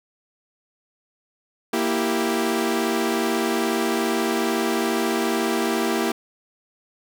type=chord; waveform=sawtooth; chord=E diminished; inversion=second; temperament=equal; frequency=233.1 / 329.6 / 392 Hz; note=Bb3 / E4 / G4; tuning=0 / 0 / 0 cents; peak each=-21 dBFS; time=1.73-6.12 s; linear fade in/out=5 ms; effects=none